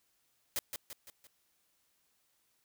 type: noise with echo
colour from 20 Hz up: white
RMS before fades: -34 dBFS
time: 0.56-0.59 s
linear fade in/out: 0 ms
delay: 170 ms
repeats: 4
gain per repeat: -6 dB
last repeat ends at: 1.27 s
effects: white hiss -75 dBFS RMS until 2.64 s